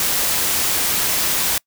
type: noise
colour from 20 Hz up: white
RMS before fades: -19 dBFS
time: 0-1.58 s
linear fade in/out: 2 ms
effects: noise-tail reverb RT60 0.1 s tail -26 dB re dry